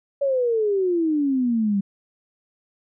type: exponential sweep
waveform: sine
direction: down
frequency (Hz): 569 to 193.6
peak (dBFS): -18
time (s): 0.21-1.81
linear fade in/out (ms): 10
effects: none